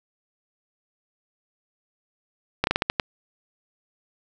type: slowing click train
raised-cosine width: 0.3 ms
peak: -4 dBFS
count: 7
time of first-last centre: 2.64-2.998 s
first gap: 31 ms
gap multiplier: 1.26
effects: none